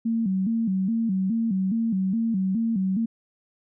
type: tone with vibrato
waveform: sine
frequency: 207.7 Hz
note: G#3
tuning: in tune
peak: -21 dBFS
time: 0.05-3.06 s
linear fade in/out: 10 ms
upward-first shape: square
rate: 2.4 Hz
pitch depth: 160 cents each way
effects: none